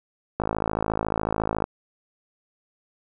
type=click train; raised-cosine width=1 ms; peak=-10 dBFS; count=68; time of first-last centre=0.4-1.641 s; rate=54 Hz; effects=none